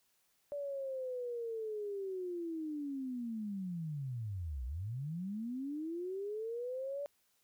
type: linear two-way sweep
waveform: sine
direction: down then up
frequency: 580 to 58.6 to 580 Hz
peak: -37 dBFS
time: 0.52-7.06 s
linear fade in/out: 0 ms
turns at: 4.65 s
effects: white hiss -75 dBFS RMS until 7.43 s